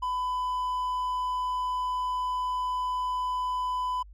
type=tone; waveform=triangle; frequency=1002 Hz; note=B5; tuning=25 cents sharp; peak=-25 dBFS; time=0.02-4.03 s; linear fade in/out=10 ms; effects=added 50 Hz sine -46 dBFS peak until 4.13 s